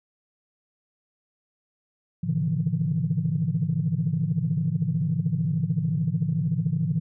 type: tone cluster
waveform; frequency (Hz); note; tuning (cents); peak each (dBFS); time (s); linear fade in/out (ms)
sine; 108.9 / 129.4 / 140.9 / 156.7 / 170.2; A2 / C3 / C#3 / D#3 / F3; -17 / -19 / +29 / +13 / -44; -31 / -33 / -29 / -26 / -26; 2.23-7; 10
effects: tanh soft clip ceiling -13 dBFS